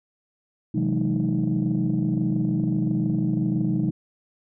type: tone cluster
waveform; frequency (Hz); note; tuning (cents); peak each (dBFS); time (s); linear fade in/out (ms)
sine; 130 / 162.7 / 184.3 / 210.1 / 312.3; C3 / E3 / F#3 / G#3 / D#4; -11 / -22 / -7 / +20 / +7; -26; 0.74-3.91; 10
effects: tanh soft clip ceiling -14 dBFS